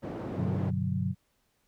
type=band-pass noise; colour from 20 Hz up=white; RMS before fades=-37 dBFS; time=0.02-0.71 s; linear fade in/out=20 ms; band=100 to 400 Hz; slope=12 dB/octave
type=chord; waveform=sine; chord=G major seventh; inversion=none; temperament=equal with one note detuned; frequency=98 / 125.92 / 146.83 / 185 Hz; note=G2 / B2 / D3 / F#3; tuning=0 / +34 / 0 / 0 cents; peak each=-32 / -34 / -34 / -31 dBFS; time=0.35-1.15 s; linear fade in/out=50 ms
effects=pink hiss -73 dBFS RMS until 1.67 s